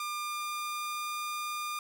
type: tone with pitch glide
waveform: sawtooth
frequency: 1200 to 1207 Hz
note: D6 to D6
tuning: +37 to +47 cents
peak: -30 dBFS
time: 0-1.79 s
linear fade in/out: 2 ms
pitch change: +10 cents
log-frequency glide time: 0.23-1.18 s
effects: none